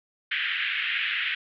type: band-pass noise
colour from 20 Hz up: pink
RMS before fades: -28 dBFS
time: 0.31-1.35 s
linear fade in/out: 5 ms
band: 1600 to 3200 Hz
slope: 48 dB/octave
effects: none